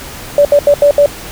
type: tone bursts at uneven times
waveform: sine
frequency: 577 Hz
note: D5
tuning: 31 cents flat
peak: -3 dBFS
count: 5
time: 0.38-0.45 / 0.52-0.59 / 0.67-0.74 / 0.82-0.91 / 0.98-1.06 s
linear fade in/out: 2 ms
effects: pink hiss -28 dBFS RMS until 1.31 s